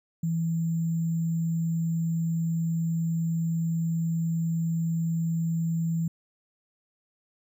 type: tone with sample-and-hold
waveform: sine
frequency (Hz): 164.81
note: E3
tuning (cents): 0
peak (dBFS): -24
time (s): 0.23-6.08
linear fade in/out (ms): 5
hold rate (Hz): 7350
effects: none